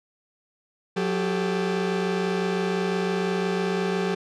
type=tone cluster; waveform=40% pulse; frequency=182.1 / 392.1 / 438 Hz; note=F#3 / G4 / A4; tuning=-27 / 0 / -8 cents; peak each=-26 / -26 / -29 dBFS; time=0.96-4.15 s; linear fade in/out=10 ms; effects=low-pass 5000 Hz 12 dB/octave